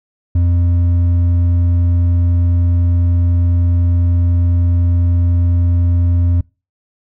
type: tone with hard clipping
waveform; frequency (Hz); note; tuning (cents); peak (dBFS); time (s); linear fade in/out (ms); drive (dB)
sine; 87; F2; -6; -11; 0.35-6.41; 5; 4
effects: noise-tail reverb RT60 0.3 s tail -25 dB re dry